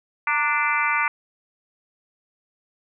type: harmonic tone with a mistuned harmonic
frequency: 293.7 Hz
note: D4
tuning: in tune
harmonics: 3 / 4 / 5 / 6 / 7 / 8 / 9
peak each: -27 / -25 / -26 / -32 / -25 / -26 / -35 dBFS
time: 0.27-1.08 s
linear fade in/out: 2 ms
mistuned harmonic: 3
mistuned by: +65 cents
effects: none